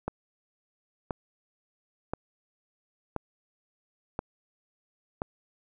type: click train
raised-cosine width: 1 ms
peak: -16 dBFS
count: 6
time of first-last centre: 0.08-5.219 s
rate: 0.973 Hz
effects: none